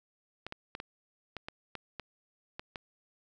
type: clicks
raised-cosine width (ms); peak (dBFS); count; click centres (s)
0.3; -23; 10; 0.466 / 0.524 / 0.751 / 0.801 / 1.367 / 1.485 / 1.753 / 1.997 / 2.595 / 2.758
effects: none